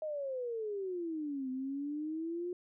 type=exponential two-way sweep; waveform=sine; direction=down then up; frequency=632 to 255.7 to 360 Hz; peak=-35 dBFS; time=0.02-2.53 s; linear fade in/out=2 ms; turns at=1.5 s; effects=none